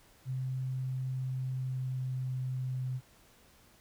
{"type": "tone with pitch glide", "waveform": "sine", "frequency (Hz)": [130, 128.43], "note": ["C3", "C3"], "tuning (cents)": [-11, -32], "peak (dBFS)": -32, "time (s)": [0.25, 3.01], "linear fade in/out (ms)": 50, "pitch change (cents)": -21, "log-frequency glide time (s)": [1.1, 2.79], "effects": ["pink hiss -62 dBFS RMS until 3.8 s"]}